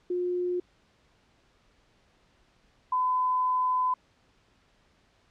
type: tone pair in turn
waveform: sine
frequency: 357.4 / 1010.9 Hz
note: F4 / B5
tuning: +40 / +40 cents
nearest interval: octave + tritone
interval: 1800 cents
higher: second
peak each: -26 / -23 dBFS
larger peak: second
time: 0.1-0.6 / 2.92-3.94 s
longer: second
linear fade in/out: 5 ms
effects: pink hiss -65 dBFS RMS until 5.3 s + low-pass 5000 Hz 12 dB/octave